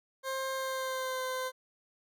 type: tone with pitch glide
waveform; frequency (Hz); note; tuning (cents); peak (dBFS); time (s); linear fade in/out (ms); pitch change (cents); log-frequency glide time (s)
20% pulse; 530 to 515.2; C5 to C5; +22 to -27; -28; 0.23-1.52; 50; -49; 0.54-1.23
effects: none